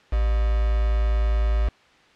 sine tone with quantisation, 55 Hz, A1, in tune, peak -18 dBFS, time 0.12-1.69 s, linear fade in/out 10 ms, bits 5, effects white hiss -54 dBFS RMS until 2.15 s + low-pass 3000 Hz 12 dB/octave

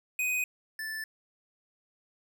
square tone pair in turn, 2499 / 1757 Hz, D#7 / A6, +7 / -3 cents, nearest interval tritone, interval 610 cents, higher first, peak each -28 / -35 dBFS, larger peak first, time 0.19-0.44 / 0.79-1.04 s, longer neither, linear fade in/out 2 ms, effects none

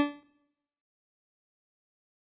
40% pulse tone with exponential decay, 290 Hz, D4, 22 cents flat, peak -18 dBFS, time 0-0.23 s, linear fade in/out 0 ms, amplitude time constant 48 ms, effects noise-tail reverb RT60 0.9 s tail -23 dB re dry + resampled to 8000 Hz

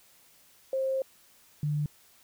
sine tone pair in turn, 531 / 148.53 Hz, C5 / D3, +25 / +20 cents, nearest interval octave + minor seventh, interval 2205 cents, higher first, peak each -26 dBFS, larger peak neither, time 0.73-1.02 / 1.63-1.86 s, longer first, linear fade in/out 2 ms, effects white hiss -60 dBFS RMS until 2.23 s

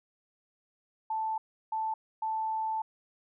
sine tone bursts at uneven times, 880 Hz, A5, in tune, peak -29 dBFS, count 3, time 1.1-1.38 / 1.72-1.94 / 2.22-2.82 s, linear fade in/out 5 ms, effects none

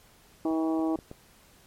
harmonic tone, 160.6 Hz, E3, 45 cents flat, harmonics 2 / 3 / 4 / 5 / 6 / 7, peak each -25 / -38 / -35 / -37 / -43 / -43 dBFS, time 0.45-0.96 s, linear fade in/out 2 ms
clicks, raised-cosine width 2 ms, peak -35 / -35 / -27 / -27 dBFS, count 4, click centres 0.511 / 0.793 / 0.989 / 1.114 s
effects pink hiss -58 dBFS RMS until 1.66 s + MP3 64 kbps

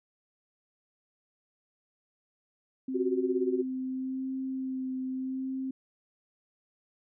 sine tone with vibrato, 261.6 Hz, C4, in tune, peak -31 dBFS, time 2.88-5.71 s, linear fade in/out 5 ms, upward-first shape sine, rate 0.83 Hz, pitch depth 15 cents each way
sine tone with tremolo, 371.7 Hz, F#4, 8 cents sharp, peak -23 dBFS, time 2.94-3.63 s, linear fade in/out 20 ms, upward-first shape sine, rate 17 Hz, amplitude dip 85%
effects none

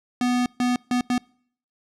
square tone bursts at uneven times, 246.9 Hz, B3, in tune, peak -20 dBFS, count 4, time 0.21-0.46 / 0.6-0.76 / 0.91-1.01 / 1.1-1.18 s, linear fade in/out 2 ms, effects noise-tail reverb RT60 0.6 s tail -26 dB re dry + low-pass 8000 Hz 12 dB/octave

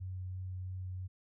sine tone with vibrato, 92.5 Hz, F#2, in tune, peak -38 dBFS, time 0-1.08 s, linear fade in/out 20 ms, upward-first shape sine, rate 3 Hz, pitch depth 9 cents each way, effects none

